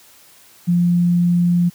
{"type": "tone", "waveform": "sine", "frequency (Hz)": 174.61, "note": "F3", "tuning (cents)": 0, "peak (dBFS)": -12, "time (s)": [0.67, 1.7], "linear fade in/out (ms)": 20, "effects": ["white hiss -48 dBFS RMS until 1.74 s", "high-pass 60 Hz 12 dB/octave"]}